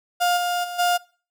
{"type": "tone with level steps", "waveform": "35% pulse", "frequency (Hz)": 707, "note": "F5", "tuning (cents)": 21, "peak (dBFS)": [-16, -20, -28, -16], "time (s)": [0.2, 0.98], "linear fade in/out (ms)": 20, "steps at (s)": [0.36, 0.63, 0.78], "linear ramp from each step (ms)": 20, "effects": ["noise-tail reverb RT60 0.4 s tail -22 dB re dry"]}